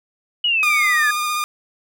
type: exponential sweep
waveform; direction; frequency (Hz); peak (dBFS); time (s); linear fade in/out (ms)
sine; down; 2960 to 1668; -15; 0.44-1.11; 5
type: tone with vibrato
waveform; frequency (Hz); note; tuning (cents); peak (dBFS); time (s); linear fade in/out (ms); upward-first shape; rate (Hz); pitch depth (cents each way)
sawtooth; 1215; D#6; -42; -16; 0.63-1.44; 0; sine; 15; 17
effects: none